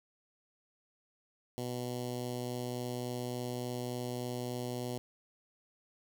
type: tone with notch filter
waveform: 10% pulse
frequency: 123.47 Hz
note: B2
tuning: in tune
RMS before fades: -38 dBFS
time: 1.58-4.98 s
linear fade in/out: 0 ms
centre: 1600 Hz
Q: 0.64
effects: none